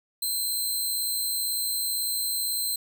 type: tone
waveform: 10% pulse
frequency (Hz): 4106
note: C8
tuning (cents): -33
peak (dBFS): -19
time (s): 0.22-2.76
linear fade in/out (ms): 5
effects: none